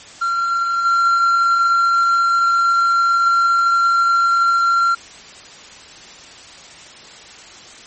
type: tone with level steps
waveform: triangle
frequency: 1373 Hz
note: F6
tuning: 30 cents flat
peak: -14 / -10 dBFS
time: 0.21-4.95 s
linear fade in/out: 10 ms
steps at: 0.85 s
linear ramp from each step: 2 ms
effects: white hiss -39 dBFS RMS until 7.86 s + MP3 32 kbps

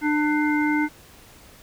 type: harmonic tone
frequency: 299.6 Hz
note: D4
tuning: 35 cents sharp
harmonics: 1 / 3 / 5 / 7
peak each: -20 / -28 / -29 / -28 dBFS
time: 0.01-0.89 s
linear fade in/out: 50 ms
effects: pink hiss -49 dBFS RMS until 1.62 s

